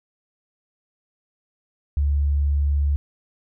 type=tone; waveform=sine; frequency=71.7 Hz; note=D2; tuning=41 cents flat; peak=-17 dBFS; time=1.97-2.96 s; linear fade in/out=0 ms; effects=none